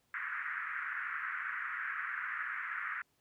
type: band-pass noise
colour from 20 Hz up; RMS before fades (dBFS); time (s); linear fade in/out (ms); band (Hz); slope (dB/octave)
pink; -39; 0.14-3.02; 2; 1300 to 2000; 48
effects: pink hiss -75 dBFS RMS until 3.2 s + high-pass 60 Hz 12 dB/octave